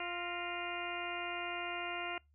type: harmonic tone with a mistuned harmonic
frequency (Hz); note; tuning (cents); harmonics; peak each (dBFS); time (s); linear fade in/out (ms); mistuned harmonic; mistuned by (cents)
349.2; F4; 0; 1 / 2 / 3 / 4 / 5 / 6 / 7 / 8; -46 / -43 / -47 / -45 / -51 / -46 / -45 / -45; 0-2.18; 2; 5; +86
effects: noise-tail reverb RT60 0.2 s tail -25 dB re dry + added 73 Hz sine -66 dBFS peak until 2.34 s